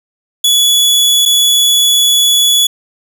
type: tone with dropouts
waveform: sawtooth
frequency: 3407 Hz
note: G#7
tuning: 44 cents sharp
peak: -4 dBFS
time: 0.44-2.67 s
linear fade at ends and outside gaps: 5 ms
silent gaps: 1.254-1.258 s
effects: none